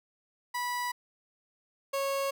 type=tone pair in turn; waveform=30% pulse; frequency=980 / 550 Hz; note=B5 / C#5; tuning=-14 / -14 cents; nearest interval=minor seventh; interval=1000 cents; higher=first; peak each=-28 / -26 dBFS; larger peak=second; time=0.54-0.92 / 1.93-2.31 s; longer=neither; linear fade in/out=10 ms; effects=none